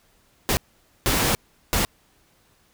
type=noise bursts at uneven times; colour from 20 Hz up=pink; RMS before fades=-21 dBFS; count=3; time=0.49-0.57 / 1.06-1.35 / 1.73-1.85 s; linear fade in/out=0 ms; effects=pink hiss -61 dBFS RMS until 2.73 s